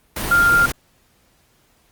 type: tone in noise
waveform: sine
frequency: 1396.9 Hz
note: F6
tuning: in tune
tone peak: -11 dBFS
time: 0.31-0.66 s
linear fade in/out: 5 ms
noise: pink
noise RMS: -24 dBFS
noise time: 0.16-0.72 s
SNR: +10 dB
effects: pink hiss -59 dBFS RMS until 1.91 s + Opus 32 kbps